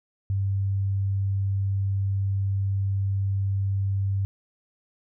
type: tone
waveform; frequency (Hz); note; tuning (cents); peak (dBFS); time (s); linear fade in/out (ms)
sine; 98; G2; 0; -22; 0.3-4.25; 0
effects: none